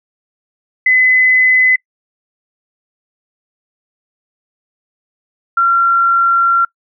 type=tone pair in turn; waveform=sine; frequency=2021 / 1370.6 Hz; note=B6 / F6; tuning=+39 / -33 cents; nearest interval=perfect fifth; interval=672 cents; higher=first; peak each=-7 / -8 dBFS; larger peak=first; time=0.86-1.76 / 5.57-6.65 s; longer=second; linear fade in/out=5 ms; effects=noise-tail reverb RT60 0.1 s tail -25 dB re dry